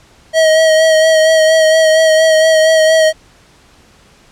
square tone with vibrato, 636 Hz, D#5, 38 cents sharp, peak -7 dBFS, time 0.33-3.13 s, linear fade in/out 50 ms, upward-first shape sine, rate 4.3 Hz, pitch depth 24 cents each way, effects pink hiss -46 dBFS RMS until 4.31 s + low-pass 8000 Hz 12 dB/octave

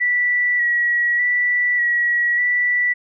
sine tone with vibrato, 1941 Hz, B6, 31 cents flat, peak -15 dBFS, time 0-2.94 s, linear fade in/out 20 ms, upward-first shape square, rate 0.84 Hz, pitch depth 19 cents each way, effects none

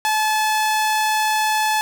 sawtooth tone, 863 Hz, A5, 34 cents flat, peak -13 dBFS, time 0.05-1.81 s, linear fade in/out 0 ms, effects none

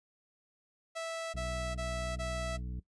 sawtooth tone bursts, 657 Hz, E5, 6 cents flat, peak -32 dBFS, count 4, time 0.95-2.576 s, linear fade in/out 20 ms, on 390 ms, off 22 ms
harmonic tone, 61.5 Hz, B1, 7 cents flat, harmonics 1 / 2 / 3 / 4 / 5 / 7, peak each -38 / -45 / -46 / -57 / -56 / -62 dBFS, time 1.34-2.8 s, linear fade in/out 5 ms
effects noise-tail reverb RT60 0.1 s tail -17 dB re dry + resampled to 22050 Hz

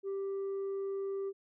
sine tone, 392 Hz, G4, in tune, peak -31 dBFS, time 0.03-1.33 s, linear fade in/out 50 ms, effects tanh soft clip ceiling -33 dBFS

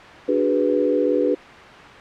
sine chord, G# half-diminished seventh, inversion second, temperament equal, 293.7 / 370 / 415.3 / 493.9 Hz, D4 / F#4 / G#4 / B4, 0 / 0 / 0 / 0 cents, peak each -22 / -24 / -23 / -20 dBFS, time 0.28-1.35 s, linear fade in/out 10 ms, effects white hiss -39 dBFS RMS until 2 s + low-pass 2000 Hz 12 dB/octave

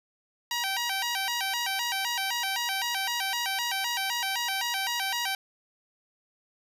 10% pulse tone with vibrato, 860 Hz, A5, 40 cents flat, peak -19 dBFS, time 0.51-5.35 s, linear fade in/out 2 ms, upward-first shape square, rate 3.9 Hz, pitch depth 180 cents each way, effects resampled to 32000 Hz + 9-bit

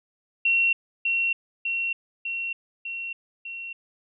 sine tone with echo, 2729 Hz, F7, 41 cents flat, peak -18 dBFS, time 0.45-0.73 s, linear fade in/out 5 ms, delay 600 ms, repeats 5, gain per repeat -3 dB, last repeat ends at 3.73 s, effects none

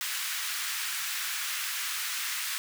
pink high-pass noise, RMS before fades -33 dBFS, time 0.01-2.58 s, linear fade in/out 0 ms, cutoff 1400 Hz, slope 24 dB/octave, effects none

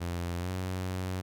sawtooth tone with pitch glide, 86.8 to 92.49 Hz, F2 to F#2, -10 to 0 cents, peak -28 dBFS, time 0-1.22 s, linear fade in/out 20 ms, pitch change +110 cents, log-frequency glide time 0.38-0.5 s, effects none

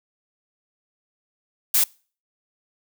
blue noise, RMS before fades -18 dBFS, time 1.74-1.84 s, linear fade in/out 5 ms, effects noise-tail reverb RT60 0.4 s tail -25 dB re dry

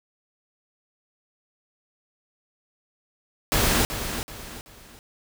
pink noise with echo, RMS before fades -21 dBFS, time 3.52-3.85 s, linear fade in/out 0 ms, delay 380 ms, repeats 3, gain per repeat -9 dB, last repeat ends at 4.99 s, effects none

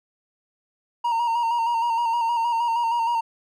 triangle tone with vibrato, 932.3 Hz, A#5, in tune, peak -18 dBFS, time 1.04-3.21 s, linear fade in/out 10 ms, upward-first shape square, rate 6.4 Hz, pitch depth 35 cents each way, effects none

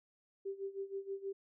sine tone with tremolo, 392 Hz, G4, in tune, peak -36 dBFS, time 0.45-1.33 s, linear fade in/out 10 ms, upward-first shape sine, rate 6.3 Hz, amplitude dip 85%, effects none

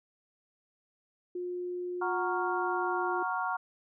sine tone, 357.1 Hz, F4, 39 cents sharp, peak -33 dBFS, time 1.35-3.23 s, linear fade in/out 5 ms
sine chord, Gb major seventh, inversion none, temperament equal, 740 / 932.3 / 1108.7 / 1396.9 Hz, Gb5 / Bb5 / Db6 / F6, 0 / 0 / 0 / 0 cents, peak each -35 dBFS, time 2.01-3.57 s, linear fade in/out 10 ms
effects none

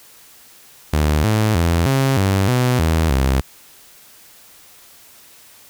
sawtooth tone with pitch steps, 75.6 / 108.1 / 84.4 / 134.9 / 97.1 / 125.2 / 80.7 / 66.4 Hz, D#2 / A2 / E2 / C#3 / G2 / B2 / E2 / C2, -49 / -30 / +41 / -47 / -16 / +24 / -36 / +26 cents, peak -10 dBFS, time 0.93-3.41 s, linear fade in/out 5 ms, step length 310 ms, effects white hiss -46 dBFS RMS until 5.69 s

